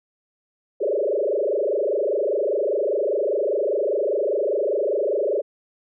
sine tone with frequency modulation, 490 Hz, B4, 14 cents flat, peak -19 dBFS, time 0.8-5.42 s, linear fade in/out 20 ms, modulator 25 Hz, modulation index 4.3, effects none

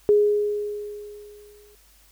sine tone with exponential decay, 415.3 Hz, G#4, in tune, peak -12 dBFS, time 0.09-1.75 s, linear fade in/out 0 ms, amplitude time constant 360 ms, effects added 50 Hz sine -57 dBFS peak until 2.11 s + white hiss -57 dBFS RMS until 2.11 s

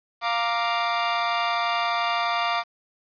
sawtooth chord, Bb major, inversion second, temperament equal, 698.5 / 932.3 / 1174.7 Hz, F5 / Bb5 / D6, 0 / 0 / 0 cents, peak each -22 / -25 / -22 dBFS, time 0.21-2.64 s, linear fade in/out 50 ms, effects resampled to 11025 Hz + 8-bit

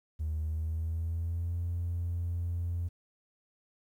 triangle tone with pitch glide, 77.8 to 86.32 Hz, D#2 to F2, 0 to -20 cents, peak -27 dBFS, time 0.19-2.89 s, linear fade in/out 20 ms, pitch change +180 cents, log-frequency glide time 0.4-1.58 s, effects tanh soft clip ceiling -27 dBFS + 11-bit

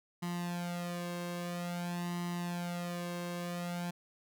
sawtooth tone with flanger, 174.61 Hz, F3, in tune, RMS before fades -38 dBFS, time 0.22-3.91 s, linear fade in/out 10 ms, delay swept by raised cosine 1 to 1.87 ms, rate 0.5 Hz, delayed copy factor +0.8, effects none

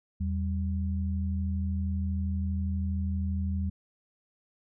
sine tone pair together, 81.4 / 193.94 Hz, E2 / G3, -21 / -18 cents, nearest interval octave + minor third, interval 1503 cents, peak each -28 / -33 dBFS, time 0.2-3.7 s, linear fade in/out 10 ms, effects none

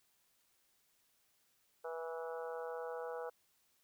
harmonic tone with a mistuned harmonic, 163.5 Hz, E3, 14 cents flat, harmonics 3 / 4 / 5 / 6 / 7 / 8 / 9, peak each -42 / -49 / -49 / -54 / -55 / -53 / -54 dBFS, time 1.84-3.3 s, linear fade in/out 10 ms, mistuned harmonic 5, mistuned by +18 cents, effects white hiss -75 dBFS RMS until 3.83 s

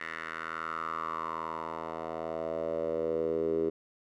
10% pulse tone with band-pass filter sweep, 81.2 Hz, E2, 26 cents flat, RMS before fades -34 dBFS, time 0-3.7 s, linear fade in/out 10 ms, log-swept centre 1800 to 390 Hz, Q 5, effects none

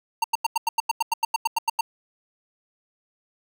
square tone bursts, 916 Hz, A#5, 31 cents flat, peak -19 dBFS, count 15, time 0.22-1.81 s, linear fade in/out 5 ms, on 22 ms, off 90 ms, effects none

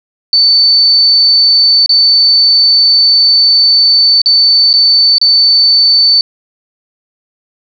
sine tone with dropouts, 4523 Hz, C#8, 34 cents sharp, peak -4 dBFS, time 0.33-6.21 s, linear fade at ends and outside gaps 1 ms, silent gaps 1.861-1.893 / 4.217-4.259 / 4.73-4.738 / 5.183-5.214 s, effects none

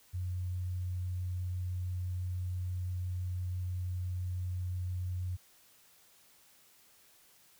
sine tone, 90.6 Hz, F#2, 36 cents flat, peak -33 dBFS, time 0.13-5.37 s, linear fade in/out 20 ms, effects white hiss -63 dBFS RMS until 7.59 s

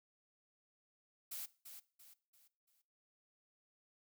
blue noise with echo, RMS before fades -45 dBFS, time 1.31-1.46 s, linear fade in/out 10 ms, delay 340 ms, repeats 4, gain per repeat -8 dB, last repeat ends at 2.82 s, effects noise-tail reverb RT60 0.4 s tail -19 dB re dry

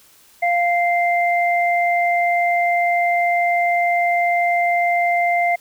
sine tone pair together, 697 / 2089 Hz, F5 / C7, -4 / -3 cents, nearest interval octave + perfect fifth, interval 1901 cents, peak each -16 / -20 dBFS, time 0.42-5.56 s, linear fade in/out 10 ms, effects white hiss -51 dBFS RMS until 5.6 s

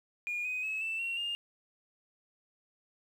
sine tone with pitch steps, 2431 / 2504 / 2579 / 2656 / 2735 / 2817 Hz, D#7 / D#7 / E7 / E7 / F7 / F7, -41 / +10 / -39 / +12 / -37 / +14 cents, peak -31 dBFS, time 0.27-1.35 s, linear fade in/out 0 ms, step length 180 ms, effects tanh soft clip ceiling -29 dBFS + 10-bit

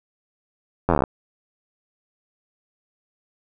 slowing click train, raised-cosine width 1 ms, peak -4 dBFS, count 12, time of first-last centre 0.89-1.038 s, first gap 11 ms, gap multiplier 1.04, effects none

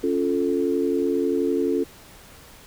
sine chord, Db augmented, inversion none, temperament equal, 277.2 / 349.2 / 440 Hz, Db4 / F4 / A4, 0 / 0 / 0 cents, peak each -24 dBFS, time 0.03-1.84 s, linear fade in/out 10 ms, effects pink hiss -47 dBFS RMS until 2.66 s

